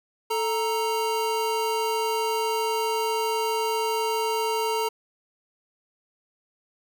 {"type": "tone pair together", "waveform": "square", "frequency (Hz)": [440, 932.3], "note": ["A4", "A#5"], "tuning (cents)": [0, 0], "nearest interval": "octave + minor second", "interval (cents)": 1300, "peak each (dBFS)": -27, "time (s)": [0.3, 4.89], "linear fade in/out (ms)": 10, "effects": []}